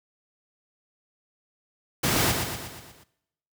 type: noise with echo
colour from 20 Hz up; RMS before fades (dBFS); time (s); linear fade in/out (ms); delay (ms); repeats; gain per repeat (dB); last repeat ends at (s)
pink; -23; 2.03-2.32; 10; 120; 6; -5; 3.04
effects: noise-tail reverb RT60 0.8 s tail -18 dB re dry + high-pass 80 Hz 12 dB/octave